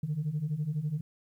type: beating tone pair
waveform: sine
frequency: 143.8 / 155.8 Hz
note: D3 / D#3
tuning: -36 / +3 cents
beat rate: 12 Hz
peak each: -33 / -30 dBFS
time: 0.03-1.01 s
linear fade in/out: 5 ms
effects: tanh soft clip ceiling -24 dBFS + 11-bit